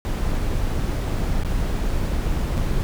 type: noise with dropouts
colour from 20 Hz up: brown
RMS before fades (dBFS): -22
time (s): 0.05-2.83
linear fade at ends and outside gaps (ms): 0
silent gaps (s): 1.435-1.448 / 1.904-1.908 / 2.573-2.578
effects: none